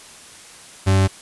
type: tone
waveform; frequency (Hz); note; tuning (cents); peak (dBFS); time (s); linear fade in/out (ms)
40% pulse; 96; G2; -36; -12; 0.86-1.08; 20
effects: white hiss -42 dBFS RMS until 1.21 s + resampled to 24000 Hz